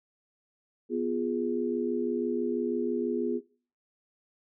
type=chord; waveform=sine; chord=F diminished; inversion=second; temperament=equal; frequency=246.9 / 349.2 / 415.3 Hz; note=Cb4 / F4 / Ab4; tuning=0 / 0 / 0 cents; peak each=-31 dBFS; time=0.89-3.41 s; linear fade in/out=50 ms; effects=noise-tail reverb RT60 0.4 s tail -18 dB re dry